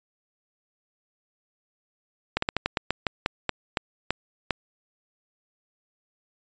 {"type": "slowing click train", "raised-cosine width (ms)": 0.3, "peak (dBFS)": -7, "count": 13, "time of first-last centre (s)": [2.37, 4.507], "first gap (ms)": 54, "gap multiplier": 1.2, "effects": ["resampled to 16000 Hz"]}